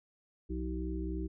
harmonic tone with a mistuned harmonic, 63.5 Hz, B1, 49 cents sharp, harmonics 1 / 3 / 5 / 6, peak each -36 / -42 / -39 / -43 dBFS, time 0.49-1.28 s, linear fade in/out 20 ms, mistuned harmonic 3, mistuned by -130 cents, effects none

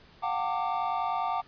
triangle tone cluster, 716 / 766 / 900 / 1179 Hz, F5 / G5 / A5 / D6, +43 / -40 / +39 / +6 cents, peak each -31 dBFS, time 0.22-1.42 s, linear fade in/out 20 ms, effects pink hiss -56 dBFS RMS until 1.47 s + resampled to 11025 Hz

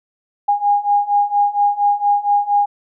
sine beating tone pair, 815 / 819.3 Hz, G#5 / G#5, -33 / -24 cents, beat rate 4.3 Hz, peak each -17 / -15 dBFS, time 0.48-2.66 s, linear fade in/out 10 ms, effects none

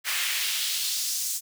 pink noise with high-pass filter sweep, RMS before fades -28 dBFS, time 0.04-1.41 s, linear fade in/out 50 ms, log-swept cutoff 1800 to 7000 Hz, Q 1.5, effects none

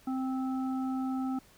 harmonic tone, 261.6 Hz, C4, in tune, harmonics 1 / 3 / 5, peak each -30 / -40 / -45 dBFS, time 0.07-1.39 s, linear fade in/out 5 ms, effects pink hiss -60 dBFS RMS until 1.57 s

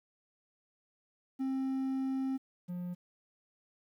triangle tone pair in turn, 265.4 / 177.62 Hz, C4 / F3, +25 / +30 cents, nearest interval perfect fifth, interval 695 cents, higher first, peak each -29 / -34 dBFS, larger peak first, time 1.39-2.38 / 2.68-2.95 s, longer first, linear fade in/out 20 ms, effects 11-bit

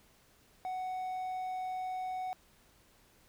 triangle tone, 743 Hz, F#5, 7 cents sharp, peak -33 dBFS, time 0.65-2.33 s, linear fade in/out 0 ms, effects pink hiss -65 dBFS RMS until 3.28 s

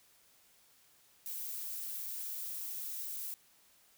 violet noise, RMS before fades -41 dBFS, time 1.26-3.34 s, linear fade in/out 0 ms, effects white hiss -66 dBFS RMS until 3.97 s

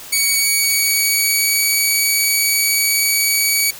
10% pulse tone with pitch glide, 2247 to 2264 Hz, C#7 to C#7, +23 to +36 cents, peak -5 dBFS, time 0.12-3.71 s, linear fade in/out 10 ms, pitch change +13 cents, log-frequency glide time 0.3-1.6 s, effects white hiss -35 dBFS RMS until 3.79 s

